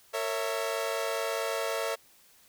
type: chord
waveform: sawtooth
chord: A# diminished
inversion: none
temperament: equal with one note detuned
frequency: 456 / 554.4 / 659.3 Hz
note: A#4 / C#5 / E5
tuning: -38 / 0 / 0 cents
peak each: -30 dBFS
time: 0.13-1.96 s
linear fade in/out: 20 ms
effects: white hiss -60 dBFS RMS until 2.48 s